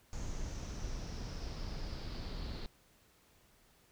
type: noise with low-pass filter sweep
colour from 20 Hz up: brown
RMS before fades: -41 dBFS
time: 0.13-2.66 s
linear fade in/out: 0 ms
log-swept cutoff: 6600 to 4300 Hz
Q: 5.9
effects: pink hiss -67 dBFS RMS until 3.91 s